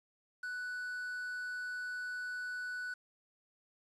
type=tone with quantisation; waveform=triangle; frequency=1485 Hz; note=F#6; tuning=6 cents sharp; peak=-36 dBFS; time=0.43-2.94 s; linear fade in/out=5 ms; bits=10; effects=resampled to 24000 Hz